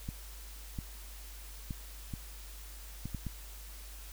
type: clicks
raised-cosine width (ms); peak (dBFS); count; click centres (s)
5; -25; 7; 0.089 / 0.788 / 1.708 / 2.138 / 3.056 / 3.147 / 3.267
effects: added 50 Hz sine -46 dBFS peak until 4.12 s + white hiss -52 dBFS RMS until 4.12 s